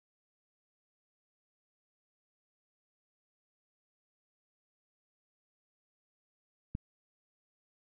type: click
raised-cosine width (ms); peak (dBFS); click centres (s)
5; -23; 6.751
effects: none